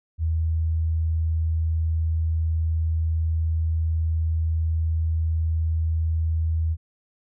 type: tone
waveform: sine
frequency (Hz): 80.7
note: E2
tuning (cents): -36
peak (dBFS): -20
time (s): 0.18-6.77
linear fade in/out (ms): 50
effects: none